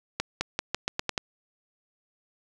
accelerating click train, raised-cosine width 0.2 ms, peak -9 dBFS, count 8, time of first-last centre 0.2-1.178 s, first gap 210 ms, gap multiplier 0.86, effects none

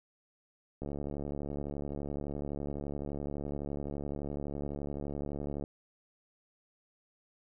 click train, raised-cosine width 2 ms, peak -25 dBFS, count 347, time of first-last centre 0.82-5.639 s, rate 71.8 Hz, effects none

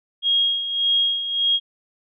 sine tone with tremolo, 3269 Hz, G#7, 28 cents flat, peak -15 dBFS, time 0.22-1.6 s, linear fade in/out 50 ms, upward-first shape sine, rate 1.7 Hz, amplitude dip 65%, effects none

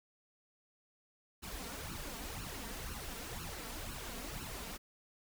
pink noise with flanger, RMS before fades -44 dBFS, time 1.42-4.78 s, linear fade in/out 20 ms, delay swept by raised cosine 0.71 to 4.41 ms, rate 2 Hz, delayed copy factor +0.75, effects none

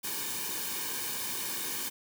white noise with comb filter, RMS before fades -35 dBFS, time 0.03-1.9 s, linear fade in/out 20 ms, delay 1.5 ms, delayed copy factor -0.75, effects none

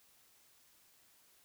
silence, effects white hiss -67 dBFS RMS until 1.44 s

